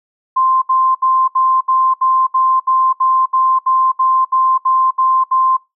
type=tone bursts; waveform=sine; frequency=1045 Hz; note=C6; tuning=2 cents flat; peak=-10 dBFS; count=16; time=0.36-5.57 s; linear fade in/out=10 ms; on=260 ms; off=70 ms; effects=noise-tail reverb RT60 0.2 s tail -20 dB re dry